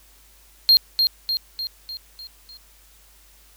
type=tone with echo; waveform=triangle; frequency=4215 Hz; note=C8; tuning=12 cents sharp; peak=-9 dBFS; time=0.69-0.77 s; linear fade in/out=0 ms; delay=300 ms; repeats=6; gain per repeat=-5 dB; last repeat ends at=2.57 s; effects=added 50 Hz sine -54 dBFS peak until 3.56 s + white hiss -54 dBFS RMS until 3.56 s